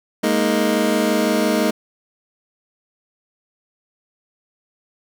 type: chord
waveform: 25% pulse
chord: Ab suspended second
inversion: none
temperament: just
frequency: 207.7 / 233.6 / 311.5 Hz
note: Ab3 / Bb3 / Eb4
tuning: 0 / +4 / +2 cents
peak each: -17 dBFS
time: 0.23-1.71 s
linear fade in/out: 10 ms
effects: none